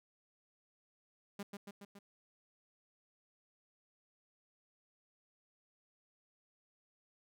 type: tone with echo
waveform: sawtooth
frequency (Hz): 201.2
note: G3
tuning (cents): +45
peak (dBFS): -37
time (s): 1.39-1.43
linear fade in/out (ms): 5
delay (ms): 140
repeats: 4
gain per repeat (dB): -3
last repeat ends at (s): 1.99
effects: none